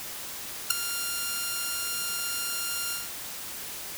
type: tone with ADSR envelope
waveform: 5% pulse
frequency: 1396.9 Hz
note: F6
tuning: in tune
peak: -3 dBFS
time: 0.7-3.11 s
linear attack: 8 ms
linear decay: 4 ms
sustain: -15 dB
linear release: 190 ms
effects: white hiss -38 dBFS RMS until 3.97 s